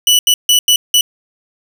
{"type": "tone bursts at uneven times", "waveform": "sawtooth", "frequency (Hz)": 2960, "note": "F#7", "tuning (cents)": 0, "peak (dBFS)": -4, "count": 5, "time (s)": [[0.07, 0.19], [0.27, 0.34], [0.49, 0.59], [0.68, 0.76], [0.94, 1.01]], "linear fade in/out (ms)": 2, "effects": []}